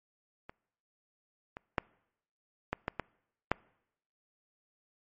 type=clicks; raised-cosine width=0.5 ms; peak=-29 / -26 / -12 / -16 / -16 / -17 / -10 dBFS; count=7; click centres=0.495 / 1.569 / 1.782 / 2.73 / 2.881 / 2.997 / 3.516 s; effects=noise-tail reverb RT60 0.8 s tail -25 dB re dry + MP3 32 kbps